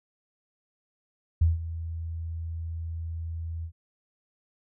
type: tone with ADSR envelope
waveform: sine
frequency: 82.41 Hz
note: E2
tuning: in tune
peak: -16 dBFS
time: 1.41-3.72 s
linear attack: 8 ms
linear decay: 160 ms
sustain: -15 dB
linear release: 79 ms
effects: none